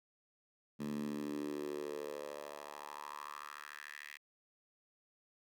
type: tone with high-pass filter sweep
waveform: 10% pulse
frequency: 73.42 Hz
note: D2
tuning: in tune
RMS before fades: -44 dBFS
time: 0.79-4.18 s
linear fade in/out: 20 ms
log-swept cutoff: 190 to 2100 Hz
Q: 4
effects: none